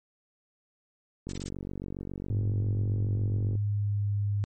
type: click train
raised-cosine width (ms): 3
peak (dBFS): -24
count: 109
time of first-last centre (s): 1.27-3.553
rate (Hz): 47.3
type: noise bursts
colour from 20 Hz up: blue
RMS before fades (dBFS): -37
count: 4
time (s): 1.29-1.489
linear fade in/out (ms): 5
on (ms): 34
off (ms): 21
type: tone with pitch glide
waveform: sine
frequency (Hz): 103.83 to 101.93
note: G#2 to G#2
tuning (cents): 0 to -32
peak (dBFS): -25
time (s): 2.3-4.44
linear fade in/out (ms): 0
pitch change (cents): -32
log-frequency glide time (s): 3.34-4.07
effects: MP3 32 kbps